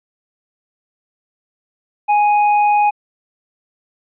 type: tone with hard clipping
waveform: triangle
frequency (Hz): 830.6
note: G#5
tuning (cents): 0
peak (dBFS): -12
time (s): 2.08-2.91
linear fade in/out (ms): 20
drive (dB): 9
effects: resampled to 8000 Hz